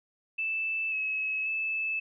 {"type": "tone with pitch steps", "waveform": "sine", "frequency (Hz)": [2638, 2575, 2619], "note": ["E7", "E7", "E7"], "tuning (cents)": [1, -41, -12], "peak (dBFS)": -28, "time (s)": [0.38, 2], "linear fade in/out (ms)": 10, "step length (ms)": 540, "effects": []}